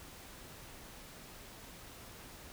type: silence
effects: pink hiss -52 dBFS RMS until 2.52 s